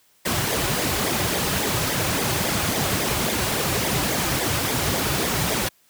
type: noise with flanger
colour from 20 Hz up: pink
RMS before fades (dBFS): -23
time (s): 0.25-5.69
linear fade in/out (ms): 10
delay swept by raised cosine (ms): 0.7 to 4.5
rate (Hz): 3.6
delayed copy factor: -0.65
effects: white hiss -60 dBFS RMS until 5.89 s + high-pass 60 Hz 12 dB/octave